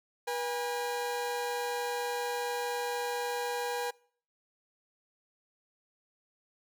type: tone pair together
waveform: 30% pulse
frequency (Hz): 483.5 / 813.9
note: B4 / G#5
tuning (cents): -37 / -35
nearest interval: major sixth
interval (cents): 902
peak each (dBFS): -31 / -33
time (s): 0.27-3.91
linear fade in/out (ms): 10
effects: noise-tail reverb RT60 0.5 s tail -24 dB re dry